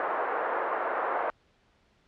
pink band-pass noise, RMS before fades -30 dBFS, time 0-1.3 s, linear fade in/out 0 ms, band 470 to 1500 Hz, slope 24 dB/octave, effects pink hiss -66 dBFS RMS until 2.07 s + low-pass 4000 Hz 12 dB/octave

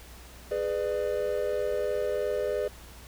triangle chord, G# diminished, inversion none, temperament just, 415.3 / 498.4 / 598 Hz, G#4 / B4 / D5, 0 / +16 / +31 cents, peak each -29 dBFS, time 0.51-2.68 s, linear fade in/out 5 ms, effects added 60 Hz sine -48 dBFS peak until 3.07 s + pink hiss -50 dBFS RMS until 3.07 s

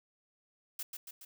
blue noise with echo, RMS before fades -39 dBFS, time 0.79-0.83 s, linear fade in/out 5 ms, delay 140 ms, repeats 3, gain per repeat -4 dB, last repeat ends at 1.25 s, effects none

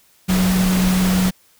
sine tone in noise, 184.9 Hz, F#3, 1 cent flat, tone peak -14 dBFS, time 0.28-1.31 s, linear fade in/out 20 ms, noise pink, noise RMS -23 dBFS, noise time 0.28-1.31 s, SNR +6 dB, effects white hiss -55 dBFS RMS until 1.59 s

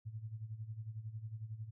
sine tone with tremolo, 110 Hz, A2, in tune, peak -39 dBFS, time 0.05-1.71 s, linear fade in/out 20 ms, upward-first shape sine, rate 11 Hz, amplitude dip 75%, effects none

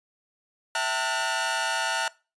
sawtooth tone cluster, 659 / 775 / 899 / 1448 Hz, E5 / G5 / A5 / F#6, -1 / -20 / +37 / -38 cents, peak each -29 / -31 / -25 / -25 dBFS, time 0.75-2.08 s, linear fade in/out 2 ms, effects noise-tail reverb RT60 0.3 s tail -21 dB re dry + resampled to 22050 Hz

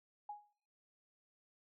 sine tone with exponential decay, 830 Hz, G#5, 1 cent flat, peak -40 dBFS, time 0.29-0.53 s, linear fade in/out 5 ms, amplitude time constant 51 ms, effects noise-tail reverb RT60 0.5 s tail -22 dB re dry

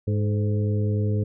harmonic tone with a mistuned harmonic, 103.4 Hz, G#2, 7 cents flat, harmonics 1 / 2 / 3 / 4 / 5, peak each -21 / -30 / -35 / -32 / -37 dBFS, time 0.07-1.24 s, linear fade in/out 10 ms, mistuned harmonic 4, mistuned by +55 cents, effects none

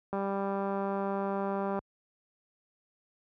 click train, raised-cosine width 1 ms, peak -20 dBFS, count 328, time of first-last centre 0.13-1.79 s, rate 197 Hz, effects high-pass 60 Hz 12 dB/octave

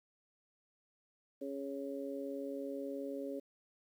harmonic tone, 138.59 Hz, C#3, in tune, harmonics 2 / 3 / 4, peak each -42 / -44 / -43 dBFS, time 1.41-3.4 s, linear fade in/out 10 ms, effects 11-bit

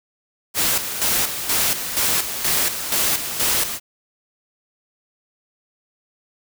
white noise with tremolo, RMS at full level -19 dBFS, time 0.54-3.8 s, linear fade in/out 50 ms, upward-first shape square, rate 2.1 Hz, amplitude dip 60%, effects none

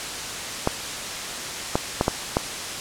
clicks, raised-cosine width 1 ms, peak -4 dBFS, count 5, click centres 0.674 / 1.755 / 2.011 / 2.081 / 2.369 s, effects white hiss -30 dBFS RMS until 2.8 s + low-pass 8000 Hz 12 dB/octave

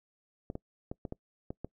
clicks, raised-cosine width 2 ms, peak -24 dBFS, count 7, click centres 0.501 / 0.554 / 0.915 / 1.052 / 1.124 / 1.505 / 1.646 s, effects noise-tail reverb RT60 0.1 s tail -24 dB re dry

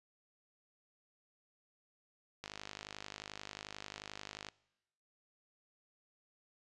click train, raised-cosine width 0.2 ms, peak -26 dBFS, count 106, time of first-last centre 2.44-4.487 s, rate 51.3 Hz, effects noise-tail reverb RT60 1.0 s tail -24 dB re dry + resampled to 24000 Hz

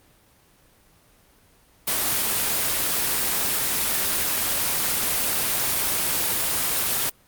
white noise, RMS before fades -23 dBFS, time 1.87-7.1 s, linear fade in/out 10 ms, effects pink hiss -57 dBFS RMS until 7.27 s + Opus 24 kbps

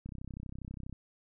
click train, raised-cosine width 5 ms, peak -30 dBFS, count 29, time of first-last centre 0.06-0.927 s, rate 32.3 Hz, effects none

